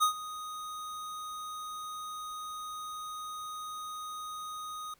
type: tone with ADSR envelope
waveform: square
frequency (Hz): 1244.5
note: D#6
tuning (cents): 0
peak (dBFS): -22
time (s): 0-4.94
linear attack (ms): 28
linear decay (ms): 100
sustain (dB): -17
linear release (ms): 4
effects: pink hiss -66 dBFS RMS until 4.99 s